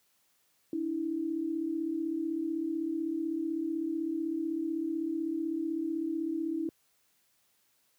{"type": "tone pair together", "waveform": "sine", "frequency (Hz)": [290.9, 326.8], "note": ["D4", "E4"], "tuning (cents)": [-16, -15], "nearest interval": "major second", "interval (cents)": 201, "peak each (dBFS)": [-36, -31], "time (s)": [0.73, 6.69], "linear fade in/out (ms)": 2, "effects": ["white hiss -71 dBFS RMS until 7.98 s", "high-pass 80 Hz 12 dB/octave"]}